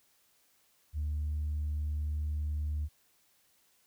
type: tone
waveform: sine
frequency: 75.1 Hz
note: D2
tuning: 39 cents sharp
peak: -29 dBFS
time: 0.93-2.89 s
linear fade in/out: 50 ms
effects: tanh soft clip ceiling -28 dBFS + white hiss -69 dBFS RMS until 3.86 s